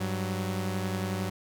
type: tone pair together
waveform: sawtooth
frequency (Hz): 98.64 / 186.2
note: G2 / F#3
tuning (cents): +11 / +11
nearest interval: major seventh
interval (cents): 1100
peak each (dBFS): -28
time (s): 0-1.3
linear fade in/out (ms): 10
effects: none